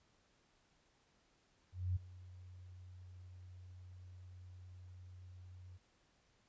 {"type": "tone with ADSR envelope", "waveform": "sine", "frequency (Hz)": 90.9, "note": "F#2", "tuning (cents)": -30, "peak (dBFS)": -32, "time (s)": [1.72, 5.78], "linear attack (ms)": 240, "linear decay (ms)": 13, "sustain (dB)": -20, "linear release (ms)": 18, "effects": ["pink hiss -74 dBFS RMS until 6.48 s", "resampled to 16000 Hz"]}